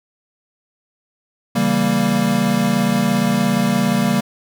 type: chord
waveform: square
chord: C# diminished seventh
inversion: none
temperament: equal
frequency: 138.59 / 164.81 / 196 / 233.1 Hz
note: C#3 / E3 / G3 / Bb3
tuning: 0 / 0 / 0 / 0 cents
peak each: -25 / -25 / -19 / -19 dBFS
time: 1.55-4.21 s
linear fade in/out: 10 ms
effects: none